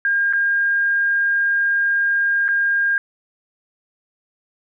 sine tone with dropouts, 1612 Hz, G6, 48 cents sharp, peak -15 dBFS, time 0.05-2.98 s, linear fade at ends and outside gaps 1 ms, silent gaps 0.327-0.334 / 2.481-2.487 s, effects none

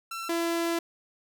sawtooth tone pair in turn, 1346 / 336.5 Hz, E6 / E4, +36 / +36 cents, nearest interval 2 octaves, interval 2400 cents, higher first, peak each -30 / -22 dBFS, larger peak second, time 0.11-0.29 / 0.29-0.79 s, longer second, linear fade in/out 5 ms, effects none

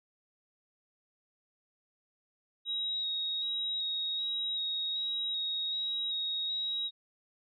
sine tone with vibrato, 3796 Hz, A#7, 31 cents sharp, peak -31 dBFS, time 2.65-6.91 s, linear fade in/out 50 ms, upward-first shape square, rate 1.3 Hz, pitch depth 13 cents each way, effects none

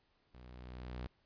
sawtooth tone with level ramp, 61.8 Hz, B1, 2 cents sharp, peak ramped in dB -50 to -36 dBFS, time 0.34-1.07 s, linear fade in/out 0 ms, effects pink hiss -75 dBFS RMS until 1.25 s + resampled to 11025 Hz

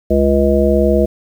harmonic tone, 69.6 Hz, C#2, 8 cents sharp, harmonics 1 / 3 / 5 / 7 / 9, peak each -16 / -16 / -16 / -16 / -16 dBFS, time 0.1-1.06 s, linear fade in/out 10 ms, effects 7-bit

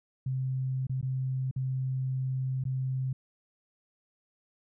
sine tone with dropouts, 130.8 Hz, C3, in tune, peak -28 dBFS, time 0.26-3.13 s, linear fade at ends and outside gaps 5 ms, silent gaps 0.869-0.895 / 1.013-1.027 / 1.512-1.561 / 2.639-2.652 s, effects none

